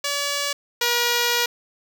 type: tone pair in turn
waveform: 5% pulse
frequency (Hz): 571 / 478.5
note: D5 / A#4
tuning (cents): -49 / +45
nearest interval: minor third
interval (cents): 306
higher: first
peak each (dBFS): -11 / -7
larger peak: second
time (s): 0.04-0.53 / 0.81-1.46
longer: second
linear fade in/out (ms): 5
effects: none